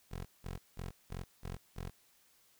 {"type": "tone bursts", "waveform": "15% pulse", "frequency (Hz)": 44.35, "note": "F1", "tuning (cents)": 27, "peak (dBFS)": -34, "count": 6, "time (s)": [0.11, 1.9], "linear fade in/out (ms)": 10, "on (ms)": 140, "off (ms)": 190, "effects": ["white hiss -68 dBFS RMS until 2.59 s"]}